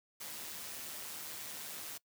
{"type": "noise with amplitude modulation", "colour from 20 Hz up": "white", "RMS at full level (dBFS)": -43, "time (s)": [0.2, 1.98], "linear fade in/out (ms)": 10, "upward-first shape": "sine", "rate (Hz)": 152, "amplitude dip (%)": 40, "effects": ["noise-tail reverb RT60 0.1 s tail -22 dB re dry", "high-pass 100 Hz 12 dB/octave"]}